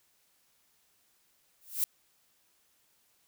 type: noise with exponential growth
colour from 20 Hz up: violet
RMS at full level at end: -25 dBFS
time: 1.61-1.84 s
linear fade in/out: 1 ms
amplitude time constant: 49 ms
effects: white hiss -70 dBFS RMS until 3.27 s